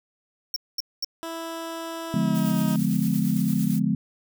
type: tone bursts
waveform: square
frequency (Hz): 5500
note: F8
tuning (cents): -27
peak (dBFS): -25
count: 3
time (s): 0.54-1.046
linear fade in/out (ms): 2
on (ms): 22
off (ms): 220
type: tone with pitch glide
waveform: 15% pulse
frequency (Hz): 329.6 to 314.4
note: E4 to D#4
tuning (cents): 0 to +18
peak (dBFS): -25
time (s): 1.23-2.76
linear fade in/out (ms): 0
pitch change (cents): -82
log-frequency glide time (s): 2.1-2.59
type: chord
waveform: sine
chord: D diminished seventh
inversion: none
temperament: just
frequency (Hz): 146.83 / 176.2 / 211.4 / 253.7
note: D3 / F3 / Ab3 / Cb4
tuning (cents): 0 / +16 / +31 / +47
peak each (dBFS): -28 / -25 / -24 / -27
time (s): 2.14-3.95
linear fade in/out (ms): 2
type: noise with tremolo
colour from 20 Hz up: blue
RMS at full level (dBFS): -37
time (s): 2.34-3.8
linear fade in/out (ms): 20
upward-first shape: square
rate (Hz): 8.8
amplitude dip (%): 35
effects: none